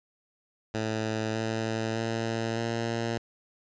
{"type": "tone with pitch steps", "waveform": "10% pulse", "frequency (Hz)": [110, 111.79, 113.62, 115.47], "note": ["A2", "A2", "A#2", "A#2"], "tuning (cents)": [0, 28, -44, -16], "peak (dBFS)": -20, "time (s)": [0.74, 3.18], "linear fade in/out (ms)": 5, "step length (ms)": 610, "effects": ["resampled to 16000 Hz"]}